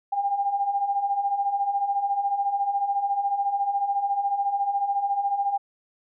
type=beating tone pair; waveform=sine; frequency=790 / 804 Hz; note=G5 / G5; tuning=+13 / +44 cents; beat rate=14 Hz; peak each=-29 / -23 dBFS; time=0.12-5.58 s; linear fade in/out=10 ms; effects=none